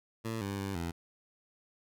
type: tone with pitch steps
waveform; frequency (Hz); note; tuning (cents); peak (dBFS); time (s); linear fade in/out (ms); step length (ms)
15% pulse; 112.8 / 99.5 / 98.1 / 84.7; A2 / G2 / G2 / E2; +44 / +26 / +2 / +48; -28; 0.24-0.92; 20; 170
effects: none